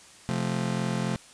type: chord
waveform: 40% pulse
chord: F major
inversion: second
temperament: just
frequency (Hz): 130.96 / 174.61 / 218.3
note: C3 / F3 / A3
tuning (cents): +2 / 0 / -13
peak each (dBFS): -30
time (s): 0.29-1.16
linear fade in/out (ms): 0
effects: white hiss -51 dBFS RMS until 1.33 s + resampled to 22050 Hz